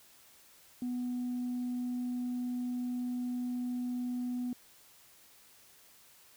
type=tone; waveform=sine; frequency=246.9 Hz; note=B3; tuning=in tune; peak=-31 dBFS; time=0.82-4.53 s; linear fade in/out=2 ms; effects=tanh soft clip ceiling -30 dBFS + white hiss -60 dBFS RMS until 6.36 s